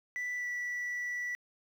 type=tone with pitch glide; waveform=sine; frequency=1975.5 to 1957.3 Hz; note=B6 to B6; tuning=0 to -16 cents; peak=-31 dBFS; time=0.16-1.35 s; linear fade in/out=0 ms; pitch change=-16 cents; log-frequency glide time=0.36-0.47 s; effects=tanh soft clip ceiling -32 dBFS + 10-bit